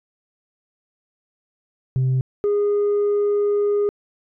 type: tone pair in turn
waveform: sine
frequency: 130 / 410.7 Hz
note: C3 / G#4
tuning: -11 / -19 cents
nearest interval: octave + minor sixth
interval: 1992 cents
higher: second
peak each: -14 dBFS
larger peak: neither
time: 1.96-2.21 / 2.44-3.89 s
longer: second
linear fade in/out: 0 ms
effects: tanh soft clip ceiling -15 dBFS